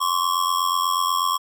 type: ring-modulated tone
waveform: square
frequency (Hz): 1093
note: C#6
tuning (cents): -25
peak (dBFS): -17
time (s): 0-1.38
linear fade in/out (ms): 20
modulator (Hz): 44.1
effects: none